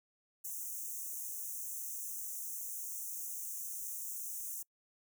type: high-pass noise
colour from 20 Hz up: white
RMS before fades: -42 dBFS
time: 0.44-4.63 s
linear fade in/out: 10 ms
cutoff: 5900 Hz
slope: 96 dB/octave
effects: noise-tail reverb RT60 0.1 s tail -25 dB re dry